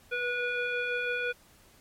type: tone with frequency modulation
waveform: sine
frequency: 1461 Hz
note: F#6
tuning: 22 cents flat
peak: -28 dBFS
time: 0.11-1.33 s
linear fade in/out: 20 ms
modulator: 972 Hz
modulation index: 1.2
effects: pink hiss -59 dBFS RMS until 1.8 s + MP3 64 kbps

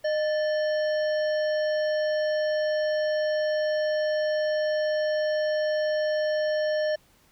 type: harmonic tone with a mistuned harmonic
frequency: 613 Hz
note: D#5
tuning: 26 cents flat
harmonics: 1 / 3 / 5 / 7 / 9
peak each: -23 / -34 / -43 / -46 / -42 dBFS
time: 0.04-6.96 s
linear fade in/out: 10 ms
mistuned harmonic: 3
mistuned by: -81 cents
effects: pink hiss -61 dBFS RMS until 7.31 s

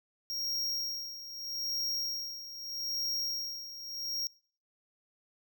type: tone with tremolo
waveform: square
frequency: 5588 Hz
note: F8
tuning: in tune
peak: -31 dBFS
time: 0.3-4.27 s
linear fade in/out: 0 ms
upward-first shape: sine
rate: 0.8 Hz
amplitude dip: 75%
effects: noise-tail reverb RT60 0.5 s tail -25 dB re dry

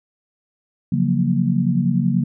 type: chord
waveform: sine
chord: Gb major seventh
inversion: second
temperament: equal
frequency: 138.59 / 174.61 / 185 / 233.1 Hz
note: Db3 / F3 / Gb3 / Bb3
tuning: 0 / 0 / 0 / 0 cents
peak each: -21 dBFS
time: 0.92-2.24 s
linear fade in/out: 5 ms
effects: none

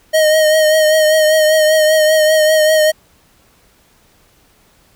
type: tone with vibrato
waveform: square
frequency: 622.3 Hz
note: D#5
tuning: in tune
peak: -9 dBFS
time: 0.13-2.92 s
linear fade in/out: 20 ms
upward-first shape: triangle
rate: 5.1 Hz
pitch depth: 36 cents each way
effects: pink hiss -52 dBFS RMS until 4.95 s

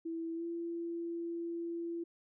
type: tone with pitch glide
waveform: sine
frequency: 329.6 to 338.3 Hz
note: E4 to E4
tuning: 0 to +45 cents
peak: -36 dBFS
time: 0.05-2.04 s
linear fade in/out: 10 ms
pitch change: +45 cents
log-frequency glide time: 0.35-0.44 s
effects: none

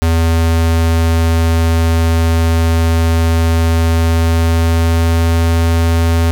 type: tone with pitch glide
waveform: square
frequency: 82.5 to 83.12 Hz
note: E2 to E2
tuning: +2 to +15 cents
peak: -10 dBFS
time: 0.02-6.31 s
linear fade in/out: 0 ms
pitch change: +13 cents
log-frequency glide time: 3.94-5.39 s
effects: none

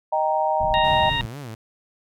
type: chord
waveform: sine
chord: Eb major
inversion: none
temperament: equal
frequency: 622.3 / 784 / 932.3 Hz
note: Eb5 / G5 / Bb5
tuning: 0 / 0 / 0 cents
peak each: -23 dBFS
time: 0.12-1.1 s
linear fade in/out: 10 ms
type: low-pass noise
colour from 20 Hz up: pink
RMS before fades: -31 dBFS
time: 0.6-1.26 s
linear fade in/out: 5 ms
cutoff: 190 Hz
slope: 24 dB/octave
type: harmonic tone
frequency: 932.3 Hz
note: A#5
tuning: in tune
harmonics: 1 / 2 / 3 / 4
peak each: -27 / -27 / -27 / -27 dBFS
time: 0.74-1.21 s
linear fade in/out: 0 ms
type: tone with vibrato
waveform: sawtooth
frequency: 126.8 Hz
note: B2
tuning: 46 cents sharp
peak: -29 dBFS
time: 0.84-1.55 s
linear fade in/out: 5 ms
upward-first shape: sine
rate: 4.1 Hz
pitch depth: 250 cents each way
effects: none

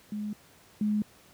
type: tone pair in turn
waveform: sine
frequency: 209.7 / 210.5 Hz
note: G#3 / G#3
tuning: +17 / +24 cents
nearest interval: unison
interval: 7 cents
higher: second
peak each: -31 / -24 dBFS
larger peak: second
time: 0.12-0.33 / 0.81-1.02 s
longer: neither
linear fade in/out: 2 ms
effects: pink hiss -57 dBFS RMS until 1.33 s + high-pass 80 Hz 12 dB/octave

